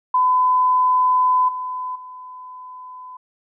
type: tone with level steps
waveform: sine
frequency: 1009 Hz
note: B5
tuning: 37 cents sharp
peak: -13 / -24 / -34 dBFS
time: 0.14-3.17 s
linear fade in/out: 5 ms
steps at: 1.48 / 1.95 s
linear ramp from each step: 10 ms
effects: none